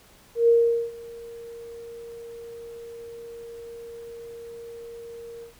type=tone with ADSR envelope; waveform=sine; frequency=466.2 Hz; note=A#4; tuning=in tune; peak=-13 dBFS; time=0.35-5.54 s; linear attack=130 ms; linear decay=430 ms; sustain=-24 dB; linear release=120 ms; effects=pink hiss -54 dBFS RMS until 5.59 s